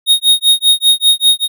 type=tone with tremolo; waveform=square; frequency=3729 Hz; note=A#7; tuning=in tune; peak=-5 dBFS; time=0.06-1.48 s; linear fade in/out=50 ms; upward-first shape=sine; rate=5.1 Hz; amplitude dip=100%; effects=none

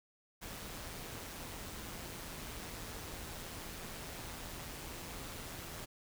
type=noise with amplitude modulation; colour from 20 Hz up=pink; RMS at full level=-44 dBFS; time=0.41-5.86 s; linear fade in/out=20 ms; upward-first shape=sine; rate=168 Hz; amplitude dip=40%; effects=none

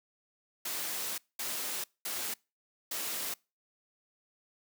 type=noise bursts at uneven times; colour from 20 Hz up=white; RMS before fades=-36 dBFS; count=4; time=0.65-1.18 / 1.39-1.84 / 2.05-2.34 / 2.91-3.34 s; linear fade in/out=5 ms; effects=noise-tail reverb RT60 0.3 s tail -26 dB re dry + high-pass 200 Hz 12 dB/octave

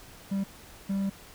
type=tone bursts at uneven times; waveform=triangle; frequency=196 Hz; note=G3; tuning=in tune; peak=-24 dBFS; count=2; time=0.31-0.44 / 0.89-1.1 s; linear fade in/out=10 ms; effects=pink hiss -50 dBFS RMS until 1.34 s

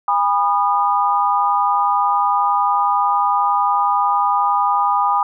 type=tone cluster; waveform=sine; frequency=813 / 984 / 1224 Hz; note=G#5 / B5 / D#6; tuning=-37 / -7 / -29 cents; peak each=-18 dBFS; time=0.08-5.23 s; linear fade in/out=2 ms; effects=none

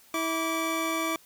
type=tone pair together; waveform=25% pulse; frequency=325.2 / 1159 Hz; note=E4 / D6; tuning=-23 / -23 cents; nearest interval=octave + minor seventh; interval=2200 cents; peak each=-26 dBFS; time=0.14-1.16 s; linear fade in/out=2 ms; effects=white hiss -57 dBFS RMS until 1.25 s

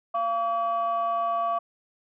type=tone pair together; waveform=sine; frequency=688.1 / 1141 Hz; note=F5 / C#6; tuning=-26 / +50 cents; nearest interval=major sixth; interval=876 cents; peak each=-25 / -25 dBFS; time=0.14-1.59 s; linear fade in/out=10 ms; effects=tanh soft clip ceiling -18 dBFS

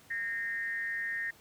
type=tone with frequency modulation; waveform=sine; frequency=1841 Hz; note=A#6; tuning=22 cents flat; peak=-32 dBFS; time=0.1-1.31 s; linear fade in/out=10 ms; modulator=213 Hz; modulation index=0.57; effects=pink hiss -59 dBFS RMS until 1.4 s + high-pass 80 Hz 12 dB/octave

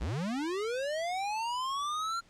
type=linear sweep; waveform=square; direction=up; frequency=44.02 to 1387 Hz; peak=-32 dBFS; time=0-2.21 s; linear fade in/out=20 ms; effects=pink hiss -63 dBFS RMS until 2.29 s + low-pass 7000 Hz 12 dB/octave

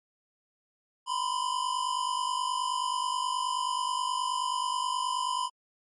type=tone pair together; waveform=square; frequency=979 / 1028.4 Hz; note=B5 / C6; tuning=-15 / -30 cents; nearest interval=minor second; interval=85 cents; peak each=-32 / -31 dBFS; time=1.06-5.5 s; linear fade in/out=50 ms; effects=MP3 48 kbps

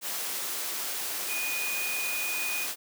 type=tone in noise; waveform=sine; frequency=2470 Hz; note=D#7; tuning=13 cents flat; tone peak=-31 dBFS; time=1.27-2.68 s; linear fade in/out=50 ms; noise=white; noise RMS=-33 dBFS; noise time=0.01-2.76 s; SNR=-1 dB; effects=high-pass 300 Hz 12 dB/octave

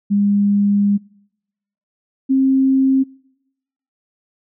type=tone pair in turn; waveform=sine; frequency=202.6 / 266.4 Hz; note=G#3 / C4; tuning=-43 / +31 cents; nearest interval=perfect fourth; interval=474 cents; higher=second; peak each=-12 / -11 dBFS; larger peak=second; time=0.1-0.98 / 2.29-3.04 s; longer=first; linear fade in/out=20 ms; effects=noise-tail reverb RT60 0.9 s tail -26 dB re dry

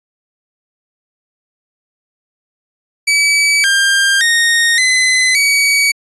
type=tone with pitch steps; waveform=sawtooth; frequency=2291 / 1596 / 1856 / 2029 / 2266 Hz; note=D7 / G6 / A#6 / B6 / C#7; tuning=-44 / +31 / -8 / +46 / +37 cents; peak=-6 dBFS; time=3.07-5.92 s; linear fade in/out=10 ms; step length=570 ms; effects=resampled to 24000 Hz

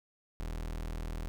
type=tone; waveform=35% pulse; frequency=40.05 Hz; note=E1; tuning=49 cents flat; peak=-34 dBFS; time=0.4-1.28 s; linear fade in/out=0 ms; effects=none

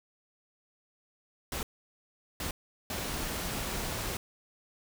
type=noise bursts at uneven times; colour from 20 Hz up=pink; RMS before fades=-35 dBFS; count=3; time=1.52-1.63 / 2.4-2.51 / 2.9-4.17 s; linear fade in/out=2 ms; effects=none

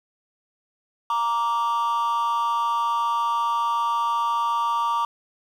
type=tone pair together; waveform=triangle; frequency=933.4 / 1168 Hz; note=A#5 / D6; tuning=+2 / -10 cents; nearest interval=major third; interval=388 cents; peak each=-20 dBFS; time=1.1-5.05 s; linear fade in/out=2 ms; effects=tanh soft clip ceiling -16 dBFS + 9-bit

